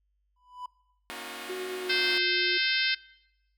triangle tone with exponential growth, 994 Hz, B5, 11 cents sharp, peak -31 dBFS, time 0.36-0.66 s, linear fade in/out 5 ms, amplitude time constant 64 ms
5% pulse chord, D# minor seventh, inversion second, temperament equal with one note detuned, 233.1 / 277.2 / 311.1 / 361.3 Hz, A#3 / C#4 / D#4 / F#4, 0 / 0 / 0 / -41 cents, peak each -33 / -33 / -35 / -30 dBFS, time 1.1-2.18 s, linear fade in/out 0 ms
sine tone with pitch glide, 370 to 357.8 Hz, F#4 to F4, 0 to +42 cents, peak -33 dBFS, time 1.49-2.58 s, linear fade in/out 10 ms, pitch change -58 cents, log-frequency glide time 1.75-2.16 s
harmonic tone, 520 Hz, C5, 11 cents flat, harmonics 3 / 4 / 5 / 6 / 7 / 8 / 9 / 10, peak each -30 / -31 / -32 / -33 / -33 / -34 / -35 / -35 dBFS, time 1.89-2.95 s, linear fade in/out 10 ms
effects noise-tail reverb RT60 1.0 s tail -23 dB re dry + added 50 Hz sine -70 dBFS peak until 3.57 s

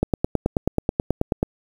click train, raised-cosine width 2 ms, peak -5 dBFS, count 14, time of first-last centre 0.03-1.429 s, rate 9.29 Hz, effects 7-bit

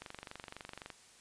click train, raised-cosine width 0.3 ms, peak -28 dBFS, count 22, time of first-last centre 0.02-0.902 s, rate 23.8 Hz, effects white hiss -60 dBFS RMS until 1.2 s + resampled to 22050 Hz

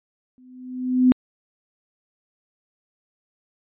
sine tone with exponential growth, 253.6 Hz, B3, 46 cents sharp, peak -9 dBFS, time 0.38-1.12 s, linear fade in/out 0 ms, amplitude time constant 160 ms, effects resampled to 8000 Hz

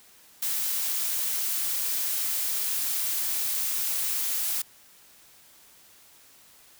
blue noise, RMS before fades -28 dBFS, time 0.42-4.62 s, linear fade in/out 5 ms, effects white hiss -55 dBFS RMS until 6.79 s

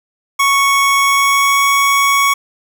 25% pulse tone with pitch glide, 1108.7 to 1115.1 Hz, C#6 to C#6, 0 to +10 cents, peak -6 dBFS, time 0.39-2.34 s, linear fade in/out 10 ms, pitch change +10 cents, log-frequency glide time 0.98-1.62 s, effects none

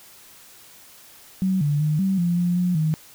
sine tone with pitch steps, 188.8 / 146 / 152.3 / 192.1 / 173.4 / 176 / 179.1 / 156.5 Hz, F#3 / D3 / D#3 / G3 / F3 / F3 / F3 / D#3, +35 / -10 / -37 / -35 / -12 / +14 / +44 / +10 cents, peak -18 dBFS, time 1.42-2.94 s, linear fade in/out 0 ms, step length 190 ms, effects white hiss -48 dBFS RMS until 3.14 s

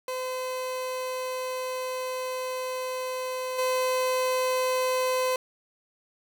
30% pulse tone with level steps, 512 Hz, C5, 38 cents flat, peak -27 / -21 dBFS, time 0.08-5.36 s, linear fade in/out 2 ms, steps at 3.58 s, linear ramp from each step 10 ms, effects none

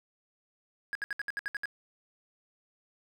triangle tone bursts, 1654 Hz, G#6, 8 cents flat, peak -29 dBFS, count 9, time 0.93-1.656 s, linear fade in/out 0 ms, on 22 ms, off 66 ms, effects none

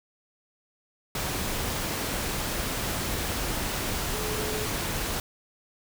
sine tone in noise, 428.2 Hz, A4, 47 cents flat, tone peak -34 dBFS, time 4.13-4.66 s, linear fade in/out 2 ms, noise pink, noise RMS -30 dBFS, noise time 1.15-5.2 s, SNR -7 dB, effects none

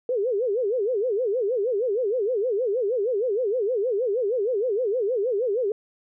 sine tone with vibrato, 450.7 Hz, A4, 42 cents sharp, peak -21 dBFS, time 0.09-5.72 s, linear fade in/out 2 ms, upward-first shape sine, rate 6.4 Hz, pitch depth 250 cents each way, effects none

